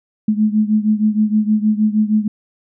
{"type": "beating tone pair", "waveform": "sine", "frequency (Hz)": [211.9, 218.3], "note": ["G#3", "A3"], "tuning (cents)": [35, -13], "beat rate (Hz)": 6.4, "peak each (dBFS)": [-14, -17], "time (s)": [0.28, 2.28], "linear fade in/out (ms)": 5, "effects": []}